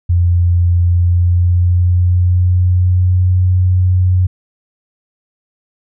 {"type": "tone with pitch glide", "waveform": "sine", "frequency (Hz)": [87.31, 91.44], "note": ["F2", "F#2"], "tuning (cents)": [0, -20], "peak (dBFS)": -8, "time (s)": [0.09, 4.27], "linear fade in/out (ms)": 10, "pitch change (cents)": 80, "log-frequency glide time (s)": [0.81, 3.4], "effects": []}